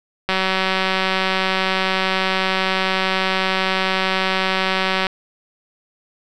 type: click train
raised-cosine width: 0.3 ms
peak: -3 dBFS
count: 904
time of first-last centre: 0.29-5.068 s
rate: 189 Hz
effects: none